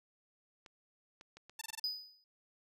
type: clicks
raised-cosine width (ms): 0.2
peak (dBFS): -36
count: 5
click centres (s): 0.662 / 1.211 / 1.37 / 1.496 / 1.7
type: tone bursts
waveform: 5% pulse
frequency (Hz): 890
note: A5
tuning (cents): +20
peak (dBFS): -29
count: 5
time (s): 1.59-1.798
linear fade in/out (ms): 5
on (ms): 24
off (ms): 22
type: tone with exponential decay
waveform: triangle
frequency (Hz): 4977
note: D#8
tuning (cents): 0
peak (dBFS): -30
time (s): 1.84-2.24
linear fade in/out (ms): 1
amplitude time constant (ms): 85
effects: none